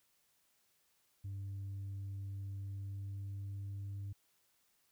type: tone with pitch glide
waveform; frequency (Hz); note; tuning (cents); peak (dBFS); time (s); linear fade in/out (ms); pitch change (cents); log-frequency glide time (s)
sine; 98.3 to 99.5; G2 to G2; +5 to +26; -38; 1.24-4.13; 10; +21; 2.5-3.98
effects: tanh soft clip ceiling -39 dBFS + white hiss -75 dBFS RMS until 4.91 s